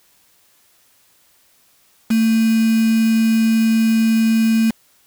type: tone with quantisation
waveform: sine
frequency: 224.1 Hz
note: A3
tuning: 32 cents sharp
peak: -12 dBFS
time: 2.1-4.71 s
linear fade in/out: 10 ms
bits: 4
effects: white hiss -56 dBFS RMS until 5.06 s